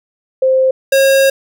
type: tone pair in turn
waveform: sine / square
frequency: 523.3 / 542 Hz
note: C5 / C#5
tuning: 0 / -39 cents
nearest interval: minor second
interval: 61 cents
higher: second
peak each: -8 dBFS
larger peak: neither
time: 0.42-0.71 / 0.92-1.3 s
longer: second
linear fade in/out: 5 ms
effects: none